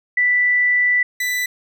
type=tone pair in turn; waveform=sine / 40% pulse; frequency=1975.5 / 1985.3 Hz; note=B6 / B6; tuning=0 / +9 cents; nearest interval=unison; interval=9 cents; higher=second; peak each=-13 / -18 dBFS; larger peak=first; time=0.17-1.03 / 1.2-1.46 s; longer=first; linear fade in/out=5 ms; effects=none